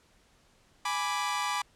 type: chord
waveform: sawtooth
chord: G# diminished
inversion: none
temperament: equal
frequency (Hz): 830.6 / 987.8 / 1174.7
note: G#5 / B5 / D6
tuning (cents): 0 / 0 / 0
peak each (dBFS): -31 / -29 / -29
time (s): 0.85-1.62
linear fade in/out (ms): 5
effects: pink hiss -64 dBFS RMS until 1.75 s + low-pass 9000 Hz 12 dB/octave